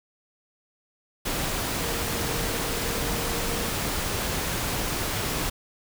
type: tone in noise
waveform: sine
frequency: 466.2 Hz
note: A#4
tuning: in tune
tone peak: -36 dBFS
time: 1.8-3.7 s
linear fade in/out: 10 ms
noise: pink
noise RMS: -28 dBFS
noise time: 1.25-5.5 s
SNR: -11 dB
effects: none